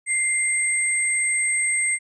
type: tone pair together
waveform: sine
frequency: 2093 / 8372 Hz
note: C7 / C9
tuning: 0 / 0 cents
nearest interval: 2 octaves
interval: 2400 cents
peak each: -22 dBFS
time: 0.06-1.99 s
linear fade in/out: 50 ms
effects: none